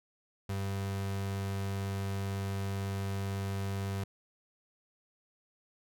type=tone; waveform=35% pulse; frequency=98 Hz; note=G2; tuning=in tune; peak=-31 dBFS; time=0.49-4.04 s; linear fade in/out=5 ms; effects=none